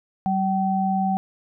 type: tone pair together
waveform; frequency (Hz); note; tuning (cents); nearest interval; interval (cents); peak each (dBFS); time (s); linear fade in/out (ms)
sine; 191.5 / 766; G3 / G5; -40 / -40; 2 octaves; 2400; -22; 0.26-1.17; 0
effects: none